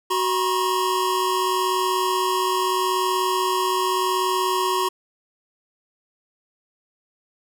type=tone cluster; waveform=square; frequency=372.6 / 961 / 1077 Hz; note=F#4 / B5 / C6; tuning=+12 / -48 / +50 cents; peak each=-25 dBFS; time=0.1-4.89 s; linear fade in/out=10 ms; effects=none